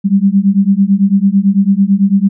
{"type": "beating tone pair", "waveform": "sine", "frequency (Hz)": [192.7, 201.7], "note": ["G3", "G3"], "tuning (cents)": [-29, 50], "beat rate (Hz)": 9, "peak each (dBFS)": -10, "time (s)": [0.04, 2.29], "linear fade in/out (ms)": 20, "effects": []}